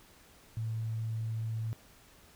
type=tone; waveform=sine; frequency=111.9 Hz; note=A2; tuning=30 cents sharp; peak=-32 dBFS; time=0.57-1.73 s; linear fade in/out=0 ms; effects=pink hiss -59 dBFS RMS until 2.35 s